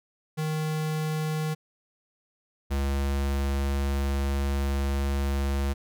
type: tone pair in turn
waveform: square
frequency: 155.56 / 69.29 Hz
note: D#3 / C#2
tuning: 0 / 0 cents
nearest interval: octave + major second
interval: 1400 cents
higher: first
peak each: -27 / -25 dBFS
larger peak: second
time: 0.37-1.55 / 2.7-5.74 s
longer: second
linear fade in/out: 20 ms
effects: none